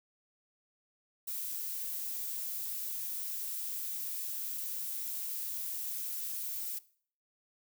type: noise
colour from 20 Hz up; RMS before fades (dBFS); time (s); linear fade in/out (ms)
violet; -38; 1.27-6.79; 10
effects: noise-tail reverb RT60 0.5 s tail -19 dB re dry